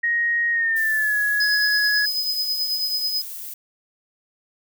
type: tone with pitch glide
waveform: sine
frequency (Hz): 1876 to 1681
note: A#6 to G#6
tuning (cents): +11 to +20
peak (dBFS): -18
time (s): 0.03-2.06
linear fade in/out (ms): 10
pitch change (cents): -191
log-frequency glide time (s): 0.51-1.19
type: noise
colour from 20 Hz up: violet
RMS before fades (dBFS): -34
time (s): 0.76-3.54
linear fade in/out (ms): 5
type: tone with tremolo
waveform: sine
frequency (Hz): 5030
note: D#8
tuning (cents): +18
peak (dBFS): -19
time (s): 1.4-3.22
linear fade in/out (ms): 5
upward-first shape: triangle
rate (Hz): 9.2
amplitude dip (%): 55
effects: none